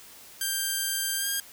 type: tone with pitch glide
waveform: 5% pulse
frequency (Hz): 1582 to 1611.5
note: G6 to G6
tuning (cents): +15 to +47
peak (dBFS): -16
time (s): 0.41-1.4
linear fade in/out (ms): 2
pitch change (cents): +32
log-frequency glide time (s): 1.17-1.27
effects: white hiss -49 dBFS RMS until 1.52 s